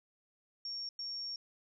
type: tone bursts at uneven times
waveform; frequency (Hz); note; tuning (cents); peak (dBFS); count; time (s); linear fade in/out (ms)
sine; 5520; F8; -21; -38; 2; 0.65-0.89 / 0.99-1.36; 2
effects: none